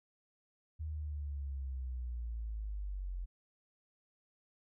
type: linear sweep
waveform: sine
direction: down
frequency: 78.7 to 43.65 Hz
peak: -37 dBFS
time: 0.79-3.26 s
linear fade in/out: 20 ms
effects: none